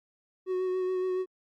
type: tone with vibrato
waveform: triangle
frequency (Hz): 370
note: F#4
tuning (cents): 0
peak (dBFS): -25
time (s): 0.46-1.26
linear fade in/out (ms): 50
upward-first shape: sine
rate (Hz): 7.1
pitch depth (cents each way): 18
effects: Opus 48 kbps